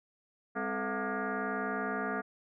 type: tone with frequency modulation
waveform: sine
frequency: 493.9 Hz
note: B4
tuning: in tune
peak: -31 dBFS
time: 0.55-2.22 s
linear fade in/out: 20 ms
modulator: 232 Hz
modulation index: 5.1
effects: none

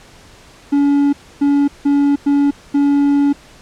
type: tone bursts at uneven times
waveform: triangle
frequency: 284.1 Hz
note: C#4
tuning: 43 cents sharp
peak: -8 dBFS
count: 5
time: 0.72-1.13 / 1.41-1.68 / 1.85-2.16 / 2.26-2.51 / 2.74-3.33 s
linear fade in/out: 10 ms
effects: pink hiss -43 dBFS RMS until 3.61 s + low-pass 8000 Hz 12 dB/octave

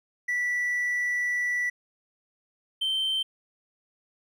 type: tone pair in turn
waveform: triangle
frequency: 1961 / 3113 Hz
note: B6 / G7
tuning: -13 / -13 cents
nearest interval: minor sixth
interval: 800 cents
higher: second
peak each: -22 dBFS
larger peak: neither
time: 0.28-1.7 / 2.81-3.23 s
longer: first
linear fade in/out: 10 ms
effects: tanh soft clip ceiling -19 dBFS

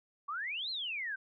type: exponential two-way sweep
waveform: sine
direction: up then down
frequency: 1101 to 4282 to 1517 Hz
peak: -35 dBFS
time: 0.28-1.16 s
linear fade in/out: 10 ms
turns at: 0.7 s
effects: none

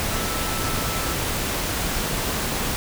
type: tone in noise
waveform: sine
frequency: 1318.5 Hz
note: E6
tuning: in tune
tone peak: -33 dBFS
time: 0.11-1.13 s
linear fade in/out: 0 ms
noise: pink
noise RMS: -25 dBFS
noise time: 0-2.76 s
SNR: -11 dB
effects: none

